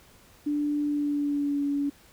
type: tone with pitch glide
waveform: sine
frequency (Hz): 293.7 to 284.5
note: D4 to C#4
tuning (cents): 0 to +45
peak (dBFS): -24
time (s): 0.46-1.9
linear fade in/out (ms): 10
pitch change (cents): -55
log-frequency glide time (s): 0.82-1.64
effects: pink hiss -56 dBFS RMS until 2.12 s